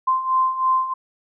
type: beating tone pair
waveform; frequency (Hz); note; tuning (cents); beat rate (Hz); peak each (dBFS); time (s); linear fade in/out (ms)
sine; 1039 / 1042.1; C6 / C6; -12 / -7; 3.1; -23 / -18; 0.07-0.94; 10
effects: none